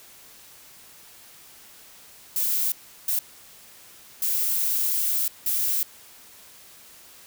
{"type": "noise bursts at uneven times", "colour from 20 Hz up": "violet", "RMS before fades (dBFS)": -24, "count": 4, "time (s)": [[2.36, 2.72], [3.08, 3.19], [4.22, 5.28], [5.46, 5.83]], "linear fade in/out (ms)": 2, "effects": ["white hiss -49 dBFS RMS until 7.26 s"]}